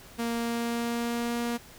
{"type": "tone with pitch glide", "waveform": "sawtooth", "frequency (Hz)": [233.1, 237], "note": ["A#3", "A#3"], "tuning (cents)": [0, 29], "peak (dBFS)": -24, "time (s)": [0.18, 1.58], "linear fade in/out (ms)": 20, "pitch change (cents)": 29, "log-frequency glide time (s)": [0.34, 1.4], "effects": ["pink hiss -50 dBFS RMS until 1.78 s"]}